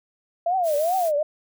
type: tone with vibrato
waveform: sine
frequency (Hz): 663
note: E5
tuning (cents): +10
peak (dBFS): -19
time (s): 0.46-1.23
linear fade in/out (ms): 5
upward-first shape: triangle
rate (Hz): 2.5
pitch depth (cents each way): 270
type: noise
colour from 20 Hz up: blue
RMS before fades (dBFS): -36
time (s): 0.63-1.12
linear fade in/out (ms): 50
effects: none